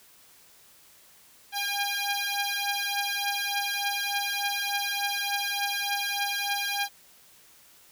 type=beating tone pair; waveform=10% pulse; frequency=806 / 809.4 Hz; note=G5 / G#5; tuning=+48 / -45 cents; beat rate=3.4 Hz; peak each=-22 / -22 dBFS; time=1.52-6.89 s; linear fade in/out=50 ms; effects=white hiss -56 dBFS RMS until 7.91 s